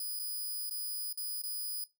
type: tone with dropouts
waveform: 5% pulse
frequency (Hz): 4978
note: D#8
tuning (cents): 0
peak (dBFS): -29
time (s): 0-1.84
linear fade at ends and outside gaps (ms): 2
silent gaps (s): 0.192-0.196 / 0.696-0.709 / 1.128-1.174 / 1.418-1.436
effects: noise-tail reverb RT60 0.2 s tail -17 dB re dry